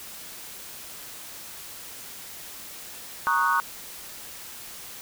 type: chord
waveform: sine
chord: D# minor seventh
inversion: second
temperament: equal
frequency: 932.3 / 1108.7 / 1244.5 / 1480 Hz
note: A#5 / C#6 / D#6 / F#6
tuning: 0 / 0 / 0 / 0 cents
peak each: -26 / -24 / -26 / -25 dBFS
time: 3.27-3.6 s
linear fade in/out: 0 ms
effects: tanh soft clip ceiling -9 dBFS + white hiss -41 dBFS RMS until 5.01 s